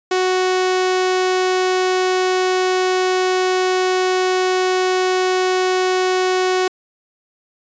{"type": "tone", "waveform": "sawtooth", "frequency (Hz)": 370, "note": "F#4", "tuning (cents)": 0, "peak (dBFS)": -11, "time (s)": [0.11, 6.68], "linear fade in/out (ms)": 5, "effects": ["resampled to 16000 Hz"]}